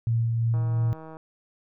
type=tone with tremolo; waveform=sine; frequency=115.2 Hz; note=A#2; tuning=20 cents flat; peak=-20 dBFS; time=0.07-0.93 s; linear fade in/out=0 ms; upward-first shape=sine; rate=2.9 Hz; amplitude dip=25%
type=click train; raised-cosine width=1 ms; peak=-29 dBFS; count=101; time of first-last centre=0.54-1.169 s; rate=159 Hz
effects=none